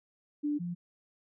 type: tone pair in turn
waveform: sine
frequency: 294.4 / 174.45 Hz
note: D4 / F3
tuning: +4 / -2 cents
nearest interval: major sixth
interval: 906 cents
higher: first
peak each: -28 / -33 dBFS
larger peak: first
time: 0.43-0.59 / 0.59-0.75 s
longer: neither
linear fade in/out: 20 ms
effects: none